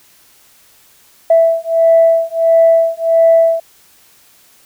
sine beating tone pair, 659.3 / 660.8 Hz, E5 / E5, 0 / +4 cents, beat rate 1.5 Hz, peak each -10 dBFS, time 1.3-3.6 s, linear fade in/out 5 ms, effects tanh soft clip ceiling 0 dBFS + white hiss -48 dBFS RMS until 4.65 s

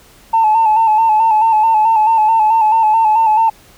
sine tone with vibrato, 880 Hz, A5, in tune, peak -7 dBFS, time 0.33-3.5 s, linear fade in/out 10 ms, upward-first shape square, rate 4.6 Hz, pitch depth 43 cents each way, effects tanh soft clip ceiling -4 dBFS + pink hiss -45 dBFS RMS until 3.77 s

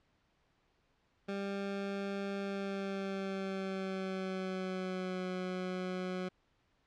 20% pulse tone with pitch glide, 198.1 to 183.77 Hz, G3 to F#3, +18 to -12 cents, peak -31 dBFS, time 1.28-6.29 s, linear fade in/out 10 ms, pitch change -130 cents, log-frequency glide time 2.4-5.29 s, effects pink hiss -74 dBFS RMS until 6.86 s + low-pass 4000 Hz 12 dB/octave

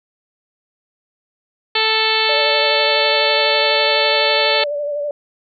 harmonic tone, 440 Hz, A4, in tune, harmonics 1 / 2 / 3 / 4 / 5 / 6 / 7 / 8 / 9 / 10, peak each -23 / -22 / -26 / -24 / -23 / -22 / -23 / -22 / -25 / -22 dBFS, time 1.75-4.64 s, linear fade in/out 5 ms
sine tone with vibrato, 583 Hz, D5, 13 cents flat, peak -19 dBFS, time 2.29-5.11 s, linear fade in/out 2 ms, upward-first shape sine, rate 12 Hz, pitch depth 35 cents each way
effects none

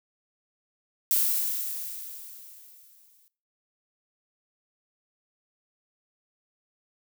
violet noise with exponential decay, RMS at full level -22 dBFS, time 1.11-3.28 s, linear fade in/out 0 ms, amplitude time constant 470 ms, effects noise-tail reverb RT60 0.4 s tail -20 dB re dry

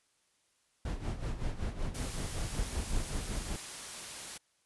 brown noise with tremolo, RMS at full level -33 dBFS, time 0.85-3.56 s, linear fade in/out 2 ms, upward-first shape sine, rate 5.3 Hz, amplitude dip 70%
white noise, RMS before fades -43 dBFS, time 1.94-4.38 s, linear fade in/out 10 ms
effects white hiss -73 dBFS RMS until 4.65 s + resampled to 24000 Hz

